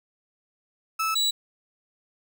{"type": "tone pair in turn", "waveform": "35% pulse", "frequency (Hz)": [1308, 3920], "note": ["E6", "B7"], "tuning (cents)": [-14, -14], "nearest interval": "octave + perfect fifth", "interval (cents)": 1900, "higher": "second", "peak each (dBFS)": [-22, -19], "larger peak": "second", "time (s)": [[0.99, 1.15], [1.15, 1.31]], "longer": "neither", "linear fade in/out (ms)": 10, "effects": []}